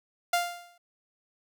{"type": "tone with exponential decay", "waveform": "sawtooth", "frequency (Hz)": 698.5, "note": "F5", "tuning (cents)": 0, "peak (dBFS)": -17, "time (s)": [0.33, 0.78], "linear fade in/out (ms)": 5, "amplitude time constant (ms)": 96, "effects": []}